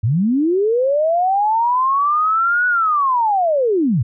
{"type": "linear two-way sweep", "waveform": "sine", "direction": "up then down", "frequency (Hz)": [97, 1481, 97], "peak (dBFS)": -13, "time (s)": [0.03, 4.03], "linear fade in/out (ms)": 10, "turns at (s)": 2.67, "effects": []}